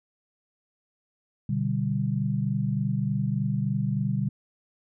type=chord; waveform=sine; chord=G major; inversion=first; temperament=equal; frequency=123.47 / 146.83 / 196 Hz; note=B2 / D3 / G3; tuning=0 / 0 / 0 cents; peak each=-28 dBFS; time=1.49-4.29 s; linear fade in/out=5 ms; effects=none